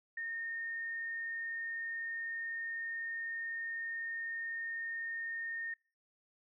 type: tone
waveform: sine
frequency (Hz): 1834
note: A#6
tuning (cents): -29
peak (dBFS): -37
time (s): 0.17-5.74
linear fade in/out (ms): 5
effects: noise-tail reverb RT60 0.4 s tail -26 dB re dry